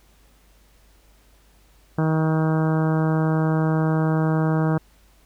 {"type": "harmonic tone", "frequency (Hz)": 158.3, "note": "D#3", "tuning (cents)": 30, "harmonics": [1, 2, 3, 4, 5, 6, 7, 8, 9, 10], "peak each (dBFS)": [-19, -25, -29, -31, -33, -35, -36, -37, -38, -39], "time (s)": [1.98, 4.78], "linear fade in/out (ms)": 5, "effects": ["added 50 Hz sine -54 dBFS peak until 5.25 s", "pink hiss -59 dBFS RMS until 5.25 s"]}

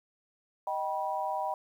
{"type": "chord", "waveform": "sine", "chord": "Eb augmented", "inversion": "none", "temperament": "just", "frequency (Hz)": [622.3, 777.8, 972.3], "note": ["Eb5", "G5", "B5"], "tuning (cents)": [0, -14, -27], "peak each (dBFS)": [-36, -33, -34], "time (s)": [0.67, 1.54], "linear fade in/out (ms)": 2, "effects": ["10-bit"]}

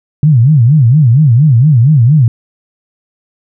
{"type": "tone with vibrato", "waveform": "sine", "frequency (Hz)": 133.9, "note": "C3", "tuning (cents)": 40, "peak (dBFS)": -3, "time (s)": [0.23, 2.28], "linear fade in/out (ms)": 2, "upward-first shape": "sine", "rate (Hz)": 4.3, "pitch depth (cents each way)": 290, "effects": []}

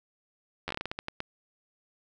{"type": "slowing click train", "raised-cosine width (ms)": 0.3, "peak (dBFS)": -17, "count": 12, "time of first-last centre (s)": [0.68, 1.204], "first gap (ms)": 11, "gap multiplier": 1.27, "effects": []}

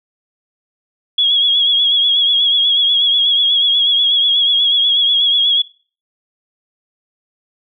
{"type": "tone with vibrato", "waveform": "sine", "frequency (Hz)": 3329, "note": "G#7", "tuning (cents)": 3, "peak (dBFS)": -10, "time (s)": [1.18, 5.62], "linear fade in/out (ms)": 5, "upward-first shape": "triangle", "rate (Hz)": 8.2, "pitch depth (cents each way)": 56, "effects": ["noise-tail reverb RT60 0.4 s tail -22 dB re dry"]}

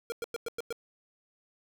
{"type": "tone bursts", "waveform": "square", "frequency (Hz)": 466.4, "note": "A#4", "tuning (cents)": 1, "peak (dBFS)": -33, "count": 6, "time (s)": [0.1, 0.726], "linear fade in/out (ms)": 0, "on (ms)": 21, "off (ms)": 100, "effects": []}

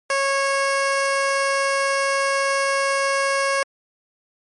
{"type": "tone", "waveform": "15% pulse", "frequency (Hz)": 549, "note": "C#5", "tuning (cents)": -17, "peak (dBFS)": -12, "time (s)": [0.1, 3.63], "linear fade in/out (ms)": 2, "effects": ["MP3 48 kbps"]}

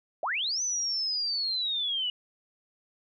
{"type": "linear two-way sweep", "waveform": "sine", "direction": "up then down", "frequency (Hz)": [552, 6100, 2891], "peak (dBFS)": -27, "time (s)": [0.23, 2.1], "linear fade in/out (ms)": 2, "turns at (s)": 0.62, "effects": []}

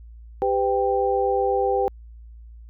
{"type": "tone cluster", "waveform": "sine", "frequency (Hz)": [395.9, 504, 787], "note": ["G4", "B4", "G5"], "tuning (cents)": [17, 35, 7], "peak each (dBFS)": -23, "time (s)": [0.42, 1.88], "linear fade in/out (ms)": 0, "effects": ["added 57 Hz sine -40 dBFS peak until 2.69 s"]}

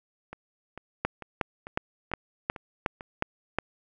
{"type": "two click trains", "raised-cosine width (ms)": 0.5, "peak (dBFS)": [-24, -10], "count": [7, 8], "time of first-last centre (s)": [[0.33, 3.009], [1.05, 3.586]], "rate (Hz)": [2.24, 2.76], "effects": []}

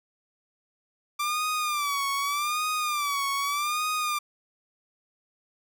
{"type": "tone with vibrato", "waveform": "sawtooth", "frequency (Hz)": 1174.7, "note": "D6", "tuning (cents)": 0, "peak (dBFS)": -22, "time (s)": [1.19, 4.19], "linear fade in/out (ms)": 10, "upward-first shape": "sine", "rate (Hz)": 0.83, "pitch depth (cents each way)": 100, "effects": []}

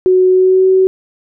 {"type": "tone with pitch glide", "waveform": "sine", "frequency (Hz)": [370, 377.1], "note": ["F#4", "F#4"], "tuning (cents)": [0, 33], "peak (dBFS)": -6, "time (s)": [0.06, 0.87], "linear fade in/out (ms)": 0, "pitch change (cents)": 33, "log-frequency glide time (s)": [0.29, 0.67], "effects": []}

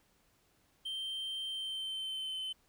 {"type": "tone with pitch glide", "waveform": "triangle", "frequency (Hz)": [3136, 3061], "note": ["G7", "G7"], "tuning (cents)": [0, -42], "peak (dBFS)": -35, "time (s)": [0.85, 2.53], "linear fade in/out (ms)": 10, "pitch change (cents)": -42, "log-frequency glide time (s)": [1.47, 2.4], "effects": ["pink hiss -71 dBFS RMS until 2.68 s"]}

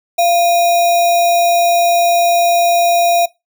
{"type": "tone with sample-and-hold", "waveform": "sine", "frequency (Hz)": 690, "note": "F5", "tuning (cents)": -21, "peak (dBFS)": -9, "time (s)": [0.18, 3.26], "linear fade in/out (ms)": 10, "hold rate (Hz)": 3150, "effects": ["noise-tail reverb RT60 0.2 s tail -20 dB re dry"]}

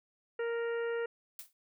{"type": "harmonic tone", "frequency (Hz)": 466.2, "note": "A#4", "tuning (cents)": 0, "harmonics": [1, 2, 3, 4, 5, 6], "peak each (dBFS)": [-32, -48, -43, -45, -55, -54], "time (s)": [0.39, 1.06], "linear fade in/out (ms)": 5}
{"type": "noise with exponential decay", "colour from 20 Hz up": "blue", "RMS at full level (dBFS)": -41, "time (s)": [1.39, 1.53], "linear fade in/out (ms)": 1, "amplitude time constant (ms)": 30}
{"effects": []}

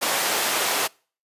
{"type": "high-pass noise", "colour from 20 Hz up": "pink", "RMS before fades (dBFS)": -23, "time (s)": [0.01, 0.88], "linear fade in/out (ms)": 20, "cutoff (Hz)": 520, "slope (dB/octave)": 12, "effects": ["noise-tail reverb RT60 0.4 s tail -26 dB re dry", "resampled to 32000 Hz"]}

